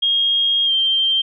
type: tone with pitch glide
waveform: sine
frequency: 3252 to 3154 Hz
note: G#7 to G7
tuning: -37 to +10 cents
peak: -14 dBFS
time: 0.02-1.22 s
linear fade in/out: 10 ms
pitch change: -53 cents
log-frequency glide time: 0.65-0.72 s
effects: none